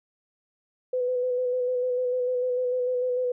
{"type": "tone with vibrato", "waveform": "sine", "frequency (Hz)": 500, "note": "B4", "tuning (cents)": 21, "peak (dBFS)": -23, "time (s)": [0.93, 3.32], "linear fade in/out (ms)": 5, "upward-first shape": "square", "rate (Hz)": 6.7, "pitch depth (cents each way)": 21, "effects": []}